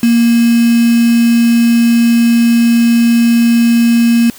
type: tone with quantisation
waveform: sine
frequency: 233.7 Hz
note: A#3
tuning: 5 cents sharp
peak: -6 dBFS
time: 0.03-4.3 s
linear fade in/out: 2 ms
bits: 3
effects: white hiss -36 dBFS RMS until 4.38 s